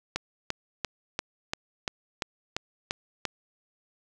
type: click train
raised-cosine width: 0.2 ms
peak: -11 dBFS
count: 10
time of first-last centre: 0.16-3.253 s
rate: 2.91 Hz
effects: none